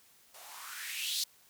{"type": "noise with band-pass filter sweep", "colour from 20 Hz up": "violet", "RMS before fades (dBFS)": -39, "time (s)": [0.34, 1.24], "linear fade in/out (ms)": 5, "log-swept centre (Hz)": [590, 4500], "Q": 4.1, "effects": ["white hiss -63 dBFS RMS until 1.49 s"]}